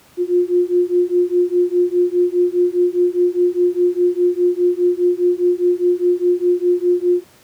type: beating tone pair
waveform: sine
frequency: 352.7 / 357.6 Hz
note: F4 / F4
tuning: +17 / +41 cents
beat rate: 4.9 Hz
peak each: -16 dBFS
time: 0.17-7.24 s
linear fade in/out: 50 ms
effects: pink hiss -49 dBFS RMS until 7.43 s + high-pass 100 Hz 12 dB/octave